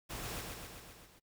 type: noise with echo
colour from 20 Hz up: pink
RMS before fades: -43 dBFS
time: 0.09-0.42 s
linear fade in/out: 20 ms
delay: 130 ms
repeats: 6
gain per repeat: -3 dB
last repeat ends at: 1.2 s
effects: noise-tail reverb RT60 0.1 s tail -23 dB re dry